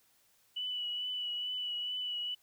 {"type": "tone with vibrato", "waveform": "sine", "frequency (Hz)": 2960, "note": "F#7", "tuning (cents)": 0, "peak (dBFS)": -34, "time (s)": [0.56, 2.35], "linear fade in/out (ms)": 10, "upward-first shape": "triangle", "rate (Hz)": 2.3, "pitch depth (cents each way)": 28, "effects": ["white hiss -69 dBFS RMS until 2.42 s"]}